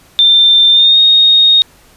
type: tone with pitch glide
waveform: sine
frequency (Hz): 3579 to 3720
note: A7 to A#7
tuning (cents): +29 to -4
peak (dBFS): -4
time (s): 0.19-1.62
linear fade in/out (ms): 0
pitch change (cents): +67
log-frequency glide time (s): 0.7-0.99
effects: pink hiss -45 dBFS RMS until 1.96 s + resampled to 32000 Hz